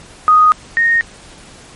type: tone pair in turn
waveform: sine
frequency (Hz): 1244.5 / 1852.5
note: D#6 / A#6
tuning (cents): 0 / -11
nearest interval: perfect fifth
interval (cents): 689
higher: second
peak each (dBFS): -5 / -9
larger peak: first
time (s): 0.28-0.52 / 0.77-1.01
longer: neither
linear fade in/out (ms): 0
effects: pink hiss -39 dBFS RMS until 1.75 s + MP3 48 kbps